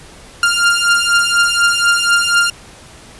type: beating tone pair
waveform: sawtooth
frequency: 1396.9 / 1401 Hz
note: F6 / F6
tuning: 0 / +5 cents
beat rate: 4.1 Hz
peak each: -10 / -10 dBFS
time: 0.43-2.5 s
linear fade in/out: 2 ms
effects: pink hiss -39 dBFS RMS until 3.19 s + resampled to 24000 Hz